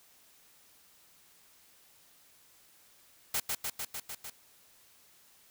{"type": "noise with echo", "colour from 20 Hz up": "white", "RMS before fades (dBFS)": -31, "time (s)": [3.34, 3.4], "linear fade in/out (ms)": 5, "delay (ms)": 150, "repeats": 6, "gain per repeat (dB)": -2, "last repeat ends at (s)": 4.3, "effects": ["white hiss -62 dBFS RMS until 5.5 s"]}